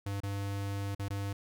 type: tone with dropouts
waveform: square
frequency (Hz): 99.7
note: G2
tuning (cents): +30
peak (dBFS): -34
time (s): 0.06-1.33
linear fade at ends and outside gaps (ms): 5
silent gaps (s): 0.204-0.233 / 0.949-0.994 / 1.084-1.103
effects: none